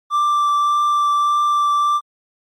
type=tone with vibrato; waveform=triangle; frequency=1175 Hz; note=D6; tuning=1 cent sharp; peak=-12 dBFS; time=0.1-2.01 s; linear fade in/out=50 ms; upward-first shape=triangle; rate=1.7 Hz; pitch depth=10 cents each way; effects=Opus 32 kbps